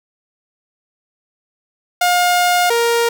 sawtooth tone pair in turn, 712 / 468.1 Hz, F5 / A#4, +33 / +7 cents, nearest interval perfect fifth, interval 726 cents, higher first, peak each -8 / -9 dBFS, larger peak first, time 2.01-2.7 / 2.7-3.09 s, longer first, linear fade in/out 5 ms, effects none

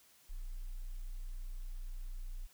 sine tone, 30.02 Hz, B0, 48 cents flat, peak -38 dBFS, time 0.29-2.47 s, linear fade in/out 20 ms, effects tanh soft clip ceiling -36 dBFS + white hiss -65 dBFS RMS until 2.53 s

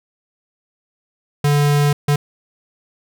square tone bursts at uneven times, 145.3 Hz, D3, 18 cents flat, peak -13 dBFS, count 2, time 1.44-1.93 / 2.08-2.16 s, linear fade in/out 5 ms, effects none

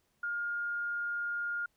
sine tone, 1416 Hz, F6, 23 cents sharp, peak -32 dBFS, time 0.23-1.66 s, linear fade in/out 5 ms, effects pink hiss -75 dBFS RMS until 1.76 s

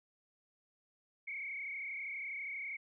sine tone with frequency modulation, 2217 Hz, C#7, in tune, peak -39 dBFS, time 1.27-2.77 s, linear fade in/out 10 ms, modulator 32.4 Hz, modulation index 2.7, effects none

